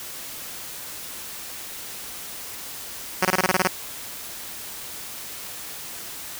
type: tone bursts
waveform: 5% pulse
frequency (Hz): 185.5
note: F#3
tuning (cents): +5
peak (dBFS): -6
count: 9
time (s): 3.22-3.676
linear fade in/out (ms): 5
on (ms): 32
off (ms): 21
effects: white hiss -36 dBFS RMS until 6.39 s